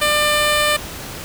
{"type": "tone", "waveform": "10% pulse", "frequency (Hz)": 597, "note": "D5", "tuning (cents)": 28, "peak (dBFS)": -6, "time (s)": [0.01, 0.77], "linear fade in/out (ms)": 10, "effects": ["pink hiss -31 dBFS RMS until 1.24 s"]}